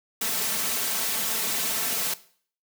white noise with comb filter, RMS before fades -27 dBFS, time 0.21-2.14 s, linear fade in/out 5 ms, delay 4.5 ms, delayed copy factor +0.55, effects noise-tail reverb RT60 0.5 s tail -17 dB re dry + high-pass 100 Hz 12 dB/octave

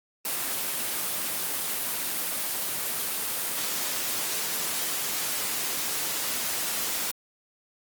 white noise, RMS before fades -29 dBFS, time 0.25-7.11 s, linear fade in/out 2 ms, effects high-pass 150 Hz 12 dB/octave + Opus 24 kbps

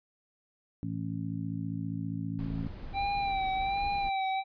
harmonic tone, 55 Hz, A1, in tune, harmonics 2 / 3 / 4 / 5, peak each -37 / -36 / -41 / -38 dBFS, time 0.83-2.67 s, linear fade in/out 0 ms
brown noise, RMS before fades -41 dBFS, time 2.39-4.09 s, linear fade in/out 0 ms
square tone with vibrato, 785 Hz, G5, 2 cents sharp, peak -29 dBFS, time 2.93-4.44 s, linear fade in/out 50 ms, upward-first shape sine, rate 1.3 Hz, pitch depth 48 cents each way
effects resampled to 11025 Hz

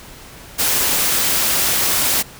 white noise, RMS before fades -17 dBFS, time 0.58-2.23 s, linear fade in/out 20 ms, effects pink hiss -39 dBFS RMS until 2.39 s

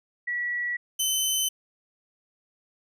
sine / 15% pulse tone pair in turn, 1938 / 3050 Hz, B6 / G7, -33 / -48 cents, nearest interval minor sixth, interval 785 cents, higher second, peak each -26 / -16 dBFS, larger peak second, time 0.27-0.77 / 0.99-1.49 s, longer neither, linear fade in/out 10 ms, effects none

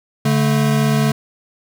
square tone pair together, 144.1 / 220 Hz, D3 / A3, -33 / 0 cents, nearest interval perfect fifth, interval 733 cents, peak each -16 / -18 dBFS, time 0.25-1.12 s, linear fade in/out 5 ms, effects none

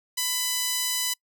sawtooth tone with high-pass filter, 998 Hz, B5, 18 cents sharp, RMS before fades -27 dBFS, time 0.17-1.14 s, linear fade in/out 10 ms, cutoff 4000 Hz, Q 0.66, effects noise-tail reverb RT60 0.1 s tail -26 dB re dry

